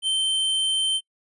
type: tone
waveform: square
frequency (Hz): 3107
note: G7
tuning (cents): -16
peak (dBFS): -21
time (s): 0.02-1.01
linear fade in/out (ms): 50
effects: noise-tail reverb RT60 0.1 s tail -26 dB re dry + resampled to 24000 Hz